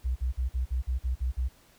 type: tone bursts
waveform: sine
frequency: 63 Hz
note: B1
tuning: 35 cents sharp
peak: -25 dBFS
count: 9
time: 0.04-1.488 s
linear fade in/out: 20 ms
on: 120 ms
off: 46 ms
effects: pink hiss -60 dBFS RMS until 1.78 s